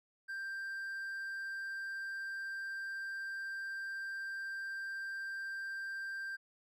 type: tone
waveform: triangle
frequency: 1579 Hz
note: G6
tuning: 12 cents sharp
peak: -37 dBFS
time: 0.28-6.37 s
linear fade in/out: 20 ms
effects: none